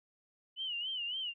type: tone with vibrato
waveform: sine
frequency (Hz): 2960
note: F#7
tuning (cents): 0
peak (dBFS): -35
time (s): 0.56-1.34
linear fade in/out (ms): 50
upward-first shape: sine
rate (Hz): 3.6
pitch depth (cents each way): 110
effects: none